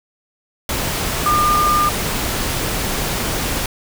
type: tone in noise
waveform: sine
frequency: 1206 Hz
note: D6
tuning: 46 cents sharp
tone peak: -13 dBFS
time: 1.26-1.89 s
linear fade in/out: 2 ms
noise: pink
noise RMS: -21 dBFS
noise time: 0.69-3.66 s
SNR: +5 dB
effects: none